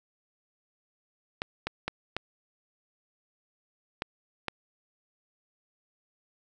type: clicks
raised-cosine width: 0.3 ms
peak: -14 dBFS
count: 6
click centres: 1.419 / 1.67 / 1.88 / 2.166 / 4.021 / 4.483 s
effects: none